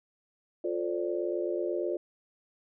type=chord; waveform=sine; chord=D minor seventh; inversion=first; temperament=just; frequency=352.4 / 440.5 / 528.6 / 587.3 Hz; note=F4 / A4 / C5 / D5; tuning=+16 / +2 / +18 / 0 cents; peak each=-31 / -36 / -37 / -35 dBFS; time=0.64-1.97 s; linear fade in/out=5 ms; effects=none